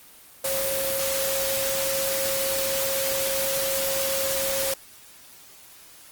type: tone in noise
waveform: sine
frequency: 541 Hz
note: C#5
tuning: 42 cents flat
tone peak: -27 dBFS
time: 0.44-4.74 s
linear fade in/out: 5 ms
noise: white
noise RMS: -27 dBFS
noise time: 0.44-4.74 s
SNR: -3 dB
effects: white hiss -49 dBFS RMS until 6.11 s + Opus 24 kbps